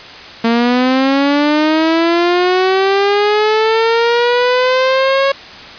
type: linear sweep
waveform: sawtooth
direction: up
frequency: 227.6 to 552 Hz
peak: -6 dBFS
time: 0.44-5.32 s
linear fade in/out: 5 ms
effects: white hiss -32 dBFS RMS until 5.78 s + resampled to 11025 Hz